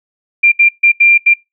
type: tone bursts at uneven times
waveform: sine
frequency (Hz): 2381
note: D7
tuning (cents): +23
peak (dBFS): -4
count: 5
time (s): 0.43-0.52 / 0.59-0.69 / 0.83-0.92 / 1-1.18 / 1.26-1.34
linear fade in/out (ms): 10
effects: noise-tail reverb RT60 0.2 s tail -24 dB re dry